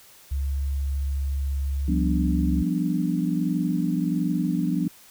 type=tone; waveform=sine; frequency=69.3 Hz; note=C#2; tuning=in tune; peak=-23 dBFS; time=0.31-2.63 s; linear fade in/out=10 ms
type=chord; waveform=sine; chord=G dominant seventh; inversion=third; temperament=equal; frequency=174.61 / 196 / 246.9 / 293.7 Hz; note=F3 / G3 / B3 / D4; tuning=0 / 0 / 0 / 0 cents; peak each=-25 / -29 / -28 / -27 dBFS; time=1.88-4.88 s; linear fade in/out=5 ms
effects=white hiss -51 dBFS RMS until 5.1 s